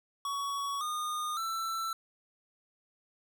square tone with pitch steps, 1122 / 1223.5 / 1334.3 Hz, C#6 / D#6 / E6, +21 / -29 / +21 cents, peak -33 dBFS, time 0.25-1.93 s, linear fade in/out 2 ms, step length 560 ms, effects none

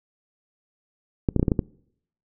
clicks, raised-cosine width 3 ms, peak -7 dBFS, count 7, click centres 1.288 / 1.363 / 1.396 / 1.429 / 1.482 / 1.518 / 1.592 s, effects noise-tail reverb RT60 0.7 s tail -24 dB re dry

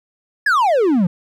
triangle exponential sweep, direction down, 1760 to 164.81 Hz, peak -10 dBFS, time 0.46-1.07 s, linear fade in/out 5 ms, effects none

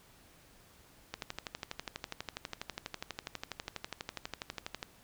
click train, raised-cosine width 0.2 ms, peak -20 dBFS, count 46, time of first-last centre 1.14-4.829 s, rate 12.2 Hz, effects pink hiss -61 dBFS RMS until 5.03 s

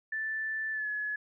sine tone with pitch glide, 1760 to 1700 Hz, A6 to G#6, 0 to +40 cents, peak -31 dBFS, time 0.12-1.16 s, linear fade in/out 5 ms, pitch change -60 cents, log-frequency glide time 0.72-0.88 s, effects none

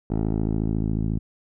10% pulse tone with low-pass filter sweep, 54.1 Hz, A1, 29 cents flat, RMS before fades -24 dBFS, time 0.1-1.19 s, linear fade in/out 5 ms, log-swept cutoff 550 to 210 Hz, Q 0.95, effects none

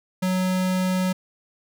square tone, 185 Hz, F#3, in tune, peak -21 dBFS, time 0.22-1.13 s, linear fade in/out 10 ms, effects none

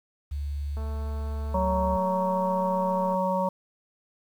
sine tone, 72 Hz, D2, 34 cents flat, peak -28 dBFS, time 0.31-1.97 s, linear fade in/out 10 ms
click train, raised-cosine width 1 ms, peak -30 dBFS, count 526, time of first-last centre 0.77-3.146 s, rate 221 Hz
harmonic tone, 186.4 Hz, F#3, 13 cents sharp, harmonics 1 / 3 / 5 / 6, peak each -29 / -27 / -27 / -36 dBFS, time 1.54-3.49 s, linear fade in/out 5 ms
effects 9-bit

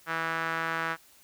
sawtooth tone with band-pass filter, 163.7 Hz, E3, 12 cents flat, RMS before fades -31 dBFS, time 0.06-0.97 s, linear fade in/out 50 ms, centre 1500 Hz, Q 2.5, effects white hiss -58 dBFS RMS until 1.23 s

